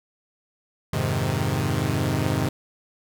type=chord; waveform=sawtooth; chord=F minor seventh; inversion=none; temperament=equal; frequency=87.31 / 103.83 / 130.81 / 155.56 Hz; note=F2 / Ab2 / C3 / Eb3; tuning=0 / 0 / 0 / 0 cents; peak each=-26 / -23 / -22 / -24 dBFS; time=0.93-2.49 s; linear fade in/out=5 ms; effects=none